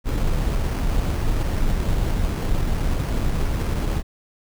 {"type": "noise with sample-and-hold", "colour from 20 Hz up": "brown", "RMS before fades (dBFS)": -21, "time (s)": [0.04, 4.03], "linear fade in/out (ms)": 50, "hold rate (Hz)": 3675, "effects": []}